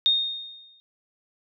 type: tone with exponential decay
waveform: sine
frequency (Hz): 3689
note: A#7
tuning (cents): -19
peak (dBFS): -15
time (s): 0.06-0.8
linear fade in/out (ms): 0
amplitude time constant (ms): 160
effects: none